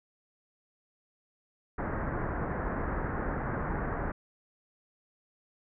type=low-pass noise; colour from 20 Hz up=pink; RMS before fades=-33 dBFS; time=1.78-4.12 s; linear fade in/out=5 ms; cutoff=1800 Hz; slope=48 dB/octave; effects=none